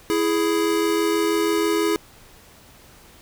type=tone pair together; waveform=square; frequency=331.1 / 417.2 Hz; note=E4 / G#4; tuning=+8 / +8 cents; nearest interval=major third; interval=400 cents; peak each=-22 dBFS; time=0.1-1.96 s; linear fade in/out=0 ms; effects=pink hiss -49 dBFS RMS until 3.21 s